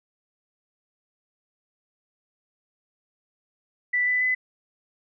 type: tone with pitch steps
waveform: sine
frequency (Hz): 1975.5 / 1993.8 / 2012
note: B6 / B6 / B6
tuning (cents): 0 / +16 / +32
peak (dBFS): -20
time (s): 3.93-4.35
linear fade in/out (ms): 10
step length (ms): 140
effects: none